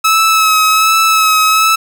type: tone with vibrato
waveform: sawtooth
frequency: 1294 Hz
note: E6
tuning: 32 cents flat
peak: -4 dBFS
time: 0.04-1.76 s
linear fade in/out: 10 ms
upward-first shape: sine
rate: 1.3 Hz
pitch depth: 25 cents each way
effects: none